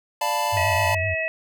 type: chord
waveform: square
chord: B half-diminished seventh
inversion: first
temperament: equal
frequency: 587.3 / 698.5 / 880 / 987.8 Hz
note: D5 / F5 / A5 / B5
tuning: 0 / 0 / 0 / 0 cents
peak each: -30 / -30 / -25 / -28 dBFS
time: 0.21-0.95 s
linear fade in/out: 5 ms
type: tone with vibrato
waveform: sine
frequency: 95 Hz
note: F#2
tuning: 46 cents sharp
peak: -25 dBFS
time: 0.52-1.15 s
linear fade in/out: 20 ms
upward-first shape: sine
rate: 7.8 Hz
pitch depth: 140 cents each way
type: harmonic tone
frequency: 644 Hz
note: E5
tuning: 41 cents flat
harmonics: 1 / 3 / 4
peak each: -27 / -27 / -27 dBFS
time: 0.57-1.28 s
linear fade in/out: 0 ms
effects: none